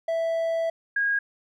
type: tone pair in turn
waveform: triangle / sine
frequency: 659.3 / 1635.6 Hz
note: E5 / G#6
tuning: 0 / -27 cents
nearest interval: octave + major third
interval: 1573 cents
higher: second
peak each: -21 dBFS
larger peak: neither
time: 0.08-0.7 / 0.96-1.19 s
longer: first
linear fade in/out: 5 ms
effects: none